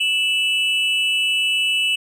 triangle tone pair together, 2637 / 2950 Hz, E7 / F#7, 0 / -6 cents, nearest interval major second, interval 194 cents, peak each -18 dBFS, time 0-1.96 s, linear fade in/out 10 ms, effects resampled to 32000 Hz

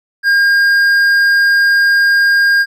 triangle tone with hard clipping, 1614 Hz, G#6, 50 cents flat, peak -9 dBFS, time 0.23-2.66 s, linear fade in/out 50 ms, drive 9 dB, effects none

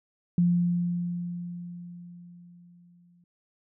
sine tone with exponential decay, 174.61 Hz, F3, in tune, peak -18 dBFS, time 0.38-3.24 s, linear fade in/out 2 ms, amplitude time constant 620 ms, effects none

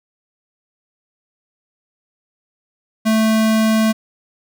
square tone, 220 Hz, A3, in tune, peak -13 dBFS, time 3.05-3.93 s, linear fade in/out 20 ms, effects none

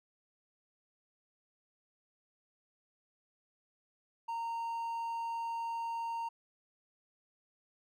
triangle tone, 923 Hz, A#5, 17 cents flat, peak -33 dBFS, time 4.28-6.29 s, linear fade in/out 10 ms, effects none

